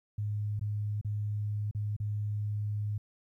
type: tone with dropouts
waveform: sine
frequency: 104.5 Hz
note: G#2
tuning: 11 cents sharp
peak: -30 dBFS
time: 0.18-2.98 s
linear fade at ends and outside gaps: 5 ms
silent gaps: 0.595-0.611 / 1.013-1.047 / 1.712-1.748 / 1.965-2 s
effects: 12-bit